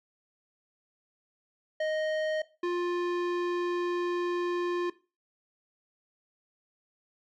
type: tone pair in turn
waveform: square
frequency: 622.3 / 351.7 Hz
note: D#5 / F4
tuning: 0 / +12 cents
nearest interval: minor seventh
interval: 988 cents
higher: first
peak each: -28 dBFS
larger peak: neither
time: 1.8-2.42 / 2.63-4.9 s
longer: second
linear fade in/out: 5 ms
effects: noise-tail reverb RT60 0.3 s tail -17 dB re dry + low-pass 3000 Hz 12 dB/octave